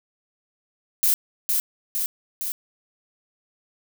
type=noise with echo; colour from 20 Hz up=violet; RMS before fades=-19 dBFS; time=1.03-1.14 s; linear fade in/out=0 ms; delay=460 ms; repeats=3; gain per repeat=-3 dB; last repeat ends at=2.52 s; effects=none